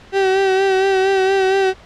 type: tone with vibrato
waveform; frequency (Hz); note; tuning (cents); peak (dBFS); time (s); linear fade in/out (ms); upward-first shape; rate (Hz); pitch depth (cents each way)
35% pulse; 384.4; G4; -34; -11; 0.12-1.74; 50; sine; 4.3; 35
effects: pink hiss -43 dBFS RMS until 1.85 s + low-pass 4000 Hz 12 dB/octave